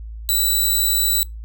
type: tone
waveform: 5% pulse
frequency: 3951 Hz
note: B7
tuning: in tune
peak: -8 dBFS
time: 0.29-1.23 s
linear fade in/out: 0 ms
effects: noise-tail reverb RT60 0.2 s tail -26 dB re dry + added 55 Hz sine -30 dBFS peak until 1.44 s